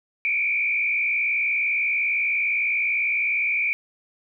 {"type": "tone with frequency modulation", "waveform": "sine", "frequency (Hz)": 2349, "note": "D7", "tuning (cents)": 0, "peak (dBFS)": -20, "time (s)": [0.25, 3.73], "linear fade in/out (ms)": 0, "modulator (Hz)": 59.7, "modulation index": 1.7, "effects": []}